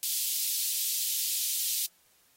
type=high-pass noise; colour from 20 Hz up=white; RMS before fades=-30 dBFS; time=0.03-1.86 s; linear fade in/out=0 ms; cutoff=3200 Hz; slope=24 dB/octave; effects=white hiss -65 dBFS RMS until 2.36 s + AAC 48 kbps